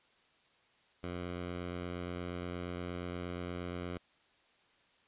10% pulse tone, 88.5 Hz, F2, 23 cents sharp, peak -30 dBFS, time 1.03-3.98 s, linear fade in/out 10 ms, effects white hiss -68 dBFS RMS until 5.07 s + resampled to 8000 Hz

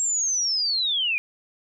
sine linear sweep, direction down, 7580 to 2379 Hz, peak -21 dBFS, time 0-1.18 s, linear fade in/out 0 ms, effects none

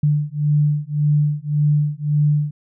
sine beating tone pair, 147.4 / 149.2 Hz, D3 / D3, +7 / +28 cents, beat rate 1.8 Hz, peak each -18 dBFS, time 0.03-2.51 s, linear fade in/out 5 ms, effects none

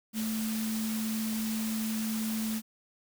sine tone in noise, 220 Hz, A3, in tune, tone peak -30 dBFS, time 0.13-2.62 s, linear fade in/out 50 ms, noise white, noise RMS -39 dBFS, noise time 0.13-2.62 s, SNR +6 dB, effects none

